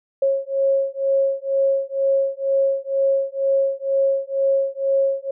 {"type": "beating tone pair", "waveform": "sine", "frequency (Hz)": [544, 546.1], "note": ["C#5", "C#5"], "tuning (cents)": [-33, -26], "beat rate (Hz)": 2.1, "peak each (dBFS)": -20, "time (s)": [0.22, 5.31], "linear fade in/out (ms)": 5, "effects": []}